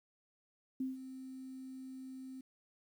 sine tone with ADSR envelope, 261.6 Hz, C4, in tune, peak -33 dBFS, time 0.8-2.41 s, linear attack 5 ms, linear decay 160 ms, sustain -12 dB, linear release 5 ms, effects 11-bit

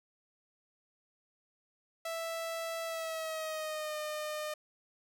sawtooth tone with pitch glide, 659.3 to 608.1 Hz, E5 to D#5, 0 to -40 cents, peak -32 dBFS, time 2.05-4.54 s, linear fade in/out 5 ms, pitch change -140 cents, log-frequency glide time 2.85-3.97 s, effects none

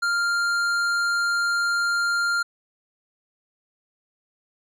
triangle tone with hard clipping, 1396.9 Hz, F6, in tune, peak -22 dBFS, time 0.02-2.43 s, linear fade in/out 10 ms, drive 14 dB, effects none

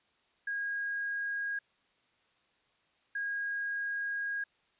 sine tone bursts at uneven times, 1636 Hz, G#6, 26 cents flat, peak -32 dBFS, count 2, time 0.47-1.59 / 3.15-4.44 s, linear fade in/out 5 ms, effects white hiss -71 dBFS RMS until 4.79 s + resampled to 8000 Hz

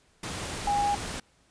sine tone in noise, 816 Hz, G#5, 31 cents flat, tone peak -23 dBFS, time 0.67-0.95 s, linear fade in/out 5 ms, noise pink, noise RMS -35 dBFS, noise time 0.23-1.2 s, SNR +9 dB, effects pink hiss -64 dBFS RMS until 1.5 s + resampled to 22050 Hz

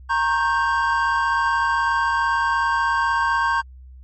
triangle chord, G diminished, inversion first, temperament equal with one note detuned, 932.3 / 1088.4 / 1568 Hz, Bb5 / Db6 / G6, 0 / -32 / 0 cents, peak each -20 dBFS, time 0.09-3.62 s, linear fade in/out 20 ms, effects added 64 Hz sine -39 dBFS peak until 4.03 s + MP3 32 kbps

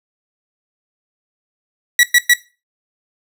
sawtooth tone bursts, 1937 Hz, B6, 34 cents flat, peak -4 dBFS, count 3, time 1.99-2.336 s, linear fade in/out 2 ms, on 42 ms, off 110 ms, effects noise-tail reverb RT60 0.3 s tail -17 dB re dry

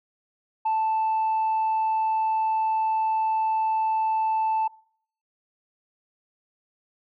sine tone, 880 Hz, A5, in tune, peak -19 dBFS, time 0.65-4.68 s, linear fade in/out 10 ms, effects noise-tail reverb RT60 0.6 s tail -25 dB re dry + tanh soft clip ceiling -19 dBFS

